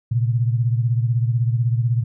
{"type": "beating tone pair", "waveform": "sine", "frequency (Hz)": [116.54, 132.54], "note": ["A#2", "C3"], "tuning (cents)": [0, 23], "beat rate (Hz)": 16, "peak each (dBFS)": [-17, -23], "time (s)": [0.11, 2.04], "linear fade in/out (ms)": 10, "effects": []}